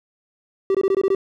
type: tone bursts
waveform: triangle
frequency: 387.5 Hz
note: G4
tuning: 20 cents flat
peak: -13 dBFS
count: 7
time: 0.7-1.149 s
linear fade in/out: 2 ms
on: 47 ms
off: 20 ms
effects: none